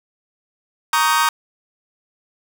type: chord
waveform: 40% pulse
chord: Eb dominant seventh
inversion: second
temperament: just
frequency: 933.4 / 1120.1 / 1244.5 / 1555.6 Hz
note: Bb5 / Db6 / Eb6 / G6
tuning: +2 / +18 / 0 / -14 cents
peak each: -18 / -20 / -19 / -21 dBFS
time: 0.93-1.29 s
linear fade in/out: 2 ms
effects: none